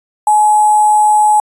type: tone with sample-and-hold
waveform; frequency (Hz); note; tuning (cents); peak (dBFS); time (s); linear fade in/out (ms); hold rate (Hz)
sine; 847; G#5; +34; -6; 0.27-1.4; 2; 8820
effects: resampled to 22050 Hz